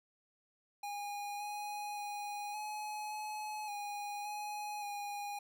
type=tone with pitch steps; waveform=square; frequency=818 / 829 / 823 / 846 / 851 / 821 / 835 / 818 Hz; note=G#5 / G#5 / G#5 / G#5 / G#5 / G#5 / G#5 / G#5; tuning=-26 / -3 / -16 / +32 / +42 / -20 / +9 / -26 cents; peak=-40 dBFS; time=0.83-5.39 s; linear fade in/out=5 ms; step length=570 ms; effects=none